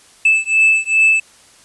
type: beating tone pair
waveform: triangle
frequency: 2625 / 2627.5 Hz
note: E7 / E7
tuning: -8 / -6 cents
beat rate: 2.5 Hz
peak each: -12 dBFS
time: 0.25-1.2 s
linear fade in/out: 5 ms
effects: white hiss -47 dBFS RMS until 1.64 s + resampled to 24000 Hz